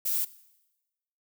violet noise, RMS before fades -28 dBFS, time 0.05-0.25 s, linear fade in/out 10 ms, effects noise-tail reverb RT60 1.0 s tail -19 dB re dry

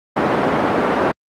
pink band-pass noise, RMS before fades -17 dBFS, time 0.16-1.12 s, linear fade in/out 10 ms, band 260 to 1300 Hz, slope 12 dB/octave, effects Opus 32 kbps

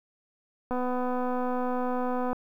click train, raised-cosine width 1 ms, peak -18 dBFS, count 406, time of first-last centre 0.71-2.33 s, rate 250 Hz, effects 10-bit

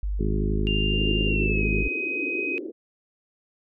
sine tone, 50 Hz, G1, 35 cents sharp, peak -24 dBFS, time 0.03-1.88 s, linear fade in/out 0 ms
harmonic tone, 52 Hz, G#1, 3 cents sharp, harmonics 2 / 3 / 4 / 5 / 6 / 7 / 8, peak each -31 / -31 / -30 / -35 / -35 / -32 / -34 dBFS, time 0.19-1.83 s, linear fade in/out 10 ms
sine tone with pitch glide, 2793 to 2517 Hz, F7 to D#7, -1 to +19 cents, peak -26 dBFS, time 0.67-2.58 s, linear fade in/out 0 ms, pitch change -180 cents, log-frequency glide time 1.26-1.66 s
pink band-pass noise, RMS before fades -33 dBFS, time 0.92-2.72 s, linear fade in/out 20 ms, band 290 to 430 Hz, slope 48 dB/octave
effects none

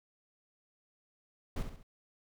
brown noise with echo, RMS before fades -34 dBFS, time 1.56-1.63 s, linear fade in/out 5 ms, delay 67 ms, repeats 3, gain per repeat -7 dB, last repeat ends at 1.831 s, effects none

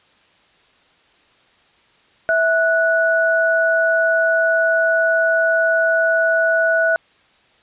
sine tone pair together, 655 / 1473.1 Hz, E5 / F#6, -11 / -8 cents, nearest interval octave + major second, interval 1403 cents, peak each -16 dBFS, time 2.29-6.96 s, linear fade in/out 0 ms, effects white hiss -55 dBFS RMS until 7.62 s + resampled to 8000 Hz

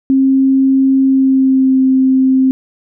sine tone with pitch glide, 267.4 to 262.5 Hz, C4 to C4, +38 to +6 cents, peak -7 dBFS, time 0.1-2.51 s, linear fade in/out 0 ms, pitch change -32 cents, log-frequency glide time 1.05-1.8 s, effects none

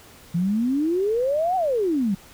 sine exponential two-way sweep, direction up then down, 164.81 to 769 to 183.8 Hz, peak -19 dBFS, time 0.34-2.15 s, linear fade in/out 10 ms, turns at 1.56 s, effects pink hiss -48 dBFS RMS until 2.33 s

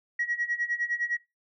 sine tone with tremolo, 1910 Hz, A#6, 42 cents sharp, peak -23 dBFS, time 0.19-1.17 s, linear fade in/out 5 ms, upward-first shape sine, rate 9.8 Hz, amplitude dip 85%, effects noise-tail reverb RT60 0.2 s tail -20 dB re dry + tanh soft clip ceiling -20 dBFS

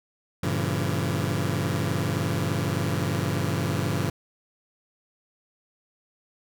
sawtooth chord, G diminished seventh, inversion none, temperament just, 98 / 117.6 / 141.12 / 169.34 Hz, G2 / Bb2 / Db3 / Fb3, 0 / +16 / +31 / +47 cents, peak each -25 / -27 / -25 / -26 dBFS, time 0.43-4.1 s, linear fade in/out 5 ms, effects none

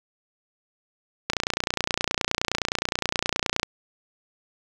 click train, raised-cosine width 0.2 ms, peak -5 dBFS, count 70, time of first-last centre 1.3-3.631 s, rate 29.6 Hz, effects 7-bit

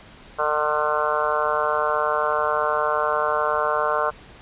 harmonic tone with a mistuned harmonic, 151 Hz, D3, 48 cents sharp, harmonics 3 / 4 / 5 / 6 / 7 / 8 / 9 / 10, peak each -28 / -25 / -30 / -31 / -25 / -29 / -27 / -31 dBFS, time 0.38-4.11 s, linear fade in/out 20 ms, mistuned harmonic 10, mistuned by -27 cents, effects pink hiss -46 dBFS RMS until 4.41 s + resampled to 8000 Hz

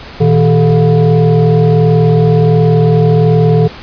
sine tone with frequency modulation, 159.7 Hz, D#3, 45 cents sharp, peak -5 dBFS, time 0.2-3.68 s, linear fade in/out 10 ms, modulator 278 Hz, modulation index 1.2, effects pink hiss -30 dBFS RMS until 3.82 s + resampled to 11025 Hz

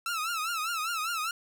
sawtooth tone with vibrato, 1321 Hz, E6, 3 cents sharp, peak -26 dBFS, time 0.06-1.31 s, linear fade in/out 2 ms, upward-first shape triangle, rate 5 Hz, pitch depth 140 cents each way, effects none

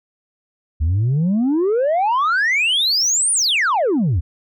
sine exponential two-way sweep, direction up then down, 72.4 to 9710 to 72.4 Hz, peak -12 dBFS, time 0.8-4.21 s, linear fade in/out 20 ms, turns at 3.32 s, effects tanh soft clip ceiling -13 dBFS

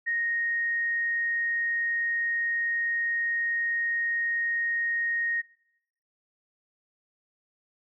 sine tone, 1864.7 Hz, A#6, in tune, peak -25 dBFS, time 0.06-5.42 s, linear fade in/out 20 ms, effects noise-tail reverb RT60 0.8 s tail -21 dB re dry

